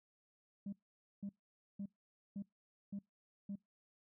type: tone bursts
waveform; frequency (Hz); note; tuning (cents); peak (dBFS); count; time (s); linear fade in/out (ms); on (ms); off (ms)
sine; 199.9; G3; +34; -39; 6; 0.66-3.556; 5; 66; 500
effects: noise-tail reverb RT60 0.2 s tail -26 dB re dry + tanh soft clip ceiling -38 dBFS